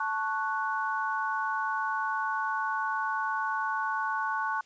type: chord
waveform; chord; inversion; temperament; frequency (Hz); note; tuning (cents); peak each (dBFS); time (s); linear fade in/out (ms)
sine; F# minor; first; equal; 880 / 1108.7 / 1480; A5 / C#6 / F#6; 0 / 0 / 0; -32; 0-4.61; 5
effects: white hiss -61 dBFS RMS until 4.65 s + resampled to 16000 Hz